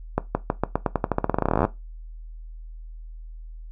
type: accelerating click train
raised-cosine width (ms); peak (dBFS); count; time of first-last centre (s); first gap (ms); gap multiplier
1; -6; 27; 0.18-1.651; 170; 0.89
effects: noise-tail reverb RT60 0.2 s tail -17 dB re dry + added 40 Hz sine -36 dBFS peak until 3.71 s